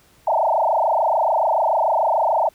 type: tone with frequency modulation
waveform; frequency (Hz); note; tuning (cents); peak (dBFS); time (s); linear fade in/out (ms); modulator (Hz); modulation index
sine; 772; G5; -27; -15; 0.27-2.49; 5; 26.9; 6
effects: pink hiss -55 dBFS RMS until 2.54 s